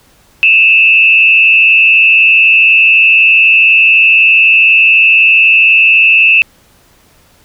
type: tone with frequency modulation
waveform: sine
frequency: 2637 Hz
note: E7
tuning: in tune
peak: -3 dBFS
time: 0.43-6.42 s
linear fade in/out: 0 ms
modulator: 138 Hz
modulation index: 0.66
effects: pink hiss -47 dBFS RMS until 7.44 s